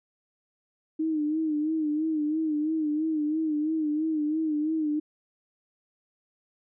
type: tone with vibrato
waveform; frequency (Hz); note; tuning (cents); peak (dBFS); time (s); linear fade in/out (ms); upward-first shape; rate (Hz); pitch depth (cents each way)
sine; 308.8; D#4; -13; -24; 0.99-5; 10; sine; 3; 67
effects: none